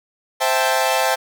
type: chord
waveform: sawtooth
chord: A minor seventh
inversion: first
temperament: equal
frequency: 523.3 / 659.3 / 784 / 880 Hz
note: C5 / E5 / G5 / A5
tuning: 0 / 0 / 0 / 0 cents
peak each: -18 dBFS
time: 0.4-1.16 s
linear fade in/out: 20 ms
effects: none